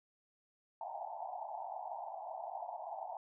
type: band-pass noise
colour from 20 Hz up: pink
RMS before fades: -44 dBFS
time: 0.81-3.17 s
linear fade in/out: 2 ms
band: 650 to 920 Hz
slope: 96 dB/octave
effects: none